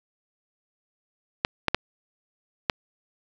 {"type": "clicks", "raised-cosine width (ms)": 0.3, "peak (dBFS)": -4, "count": 4, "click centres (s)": [1.449, 1.683, 1.746, 2.698], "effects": ["resampled to 16000 Hz", "7-bit"]}